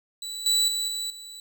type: tone with level steps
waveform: 30% pulse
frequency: 3951 Hz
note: B7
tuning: in tune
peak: -30 / -17 / -23 / -26 / -37 dBFS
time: 0.22-1.4 s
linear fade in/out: 2 ms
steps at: 0.46 / 0.68 / 0.88 / 1.1 s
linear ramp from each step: 2 ms
effects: none